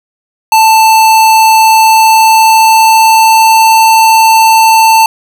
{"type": "tone with pitch glide", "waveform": "square", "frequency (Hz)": [884, 890.7], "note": ["A5", "A5"], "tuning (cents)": [8, 21], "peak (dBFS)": -3, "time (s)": [0.52, 5.06], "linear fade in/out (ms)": 2, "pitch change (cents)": 13, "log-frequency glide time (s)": [1.65, 3.78], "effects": ["7-bit"]}